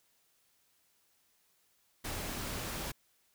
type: noise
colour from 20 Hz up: pink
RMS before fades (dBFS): -39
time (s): 2.04-2.92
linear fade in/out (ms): 10
effects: white hiss -72 dBFS RMS until 3.34 s